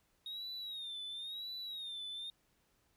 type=tone with vibrato; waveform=sine; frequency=3729 Hz; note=A#7; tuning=in tune; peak=-39 dBFS; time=0.26-2.3 s; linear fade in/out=2 ms; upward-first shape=sine; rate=0.97 Hz; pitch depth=110 cents each way; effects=tanh soft clip ceiling -40 dBFS + pink hiss -75 dBFS RMS until 2.96 s